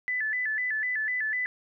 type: tone with vibrato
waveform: sine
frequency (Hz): 1864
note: A#6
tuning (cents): -1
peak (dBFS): -26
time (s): 0.08-1.46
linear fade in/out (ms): 0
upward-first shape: square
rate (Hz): 4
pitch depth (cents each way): 120
effects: none